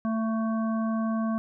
harmonic tone with a mistuned harmonic, 222.9 Hz, A3, 23 cents sharp, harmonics 1 / 3 / 5 / 7, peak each -25 / -35 / -36 / -45 dBFS, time 0.05-1.38 s, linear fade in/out 0 ms, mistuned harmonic 7, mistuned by -18 cents, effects none

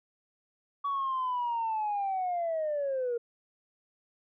sine linear sweep, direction down, 1136 to 465 Hz, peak -27 dBFS, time 0.84-3.18 s, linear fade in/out 10 ms, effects tanh soft clip ceiling -25 dBFS

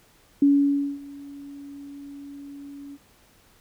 sine tone with ADSR envelope, 282.6 Hz, C#4, 34 cents sharp, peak -13 dBFS, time 0.42-2.98 s, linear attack 4 ms, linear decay 560 ms, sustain -24 dB, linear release 40 ms, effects pink hiss -58 dBFS RMS until 3.6 s

